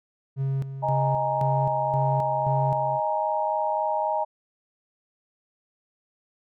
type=tone with tremolo; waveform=triangle; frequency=135.6 Hz; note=C#3; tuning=38 cents flat; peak=-21 dBFS; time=0.36-3 s; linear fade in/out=50 ms; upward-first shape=square; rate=1.9 Hz; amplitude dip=65%
type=chord; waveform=sine; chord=D# suspended fourth; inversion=none; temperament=just; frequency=622.3 / 829.7 / 933.4 Hz; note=D#5 / G#5 / A#5; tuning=0 / -2 / +2 cents; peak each=-27 dBFS; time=0.82-4.25 s; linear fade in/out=20 ms
effects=none